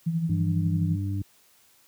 sine tone with tremolo, 165.1 Hz, E3, 3 cents sharp, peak -21 dBFS, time 0.06-0.96 s, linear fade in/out 10 ms, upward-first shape sine, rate 12 Hz, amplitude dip 55%
harmonic tone, 98.5 Hz, G2, 9 cents sharp, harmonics 1 / 2 / 3, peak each -26 / -37 / -35 dBFS, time 0.29-1.22 s, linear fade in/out 5 ms
effects white hiss -60 dBFS RMS until 1.87 s + high-pass 60 Hz 12 dB/octave

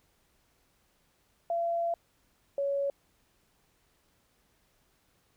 sine tone pair in turn, 680 / 559.2 Hz, F5 / C#5, -46 / +15 cents, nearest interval minor third, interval 339 cents, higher first, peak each -27 dBFS, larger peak neither, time 1.5-1.94 / 2.58-2.9 s, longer first, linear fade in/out 2 ms, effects pink hiss -70 dBFS RMS until 5.36 s

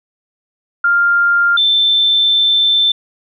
sine tone pair in turn, 1398 / 3546 Hz, F6 / A7, +1 / +13 cents, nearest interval octave + major third, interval 1612 cents, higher second, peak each -9 dBFS, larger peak neither, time 0.84-1.57 / 1.57-2.92 s, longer second, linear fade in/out 5 ms, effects none

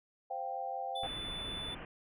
sine chord, C suspended fourth, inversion none, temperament equal, 523.3 / 698.5 / 784 Hz, C5 / F5 / G5, 0 / 0 / 0 cents, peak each -43 / -41 / -38 dBFS, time 0.3-1.07 s, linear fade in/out 10 ms
triangle tone, 3494 Hz, A7, 13 cents flat, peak -38 dBFS, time 0.95-1.75 s, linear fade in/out 10 ms
pink low-pass noise, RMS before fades -45 dBFS, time 1.03-1.85 s, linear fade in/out 2 ms, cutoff 3000 Hz, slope 96 dB/octave
effects none

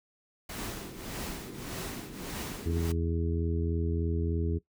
pink noise with tremolo, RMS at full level -37 dBFS, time 0.49-2.92 s, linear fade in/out 5 ms, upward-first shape triangle, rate 1.7 Hz, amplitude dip 80%
white band-pass noise, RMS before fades -44 dBFS, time 0.56-2.83 s, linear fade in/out 10 ms, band 120 to 420 Hz, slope 48 dB/octave
harmonic tone, 83.3 Hz, E2, 19 cents sharp, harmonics 1 / 2 / 3 / 4 / 5, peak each -29 / -36 / -38 / -37 / -37 dBFS, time 2.65-4.59 s, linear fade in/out 20 ms
effects noise-tail reverb RT60 0.1 s tail -17 dB re dry

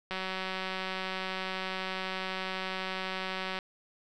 click train, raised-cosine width 0.3 ms, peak -19 dBFS, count 655, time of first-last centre 0.11-3.589 s, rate 188 Hz, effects none

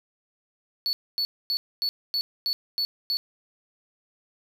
triangle tone bursts, 4435 Hz, C#8, in tune, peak -22 dBFS, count 8, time 0.86-3.17 s, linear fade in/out 0 ms, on 70 ms, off 250 ms, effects 9-bit

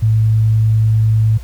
sine tone, 110 Hz, A2, in tune, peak -9 dBFS, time 0.02-1.38 s, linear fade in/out 10 ms, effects added 60 Hz sine -27 dBFS peak until 1.43 s + pink hiss -44 dBFS RMS until 1.43 s

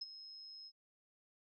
sine tone with ADSR envelope, 5150 Hz, E8, 41 cents flat, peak -38 dBFS, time 0.01-0.72 s, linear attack 8 ms, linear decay 27 ms, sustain -12 dB, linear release 53 ms, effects none

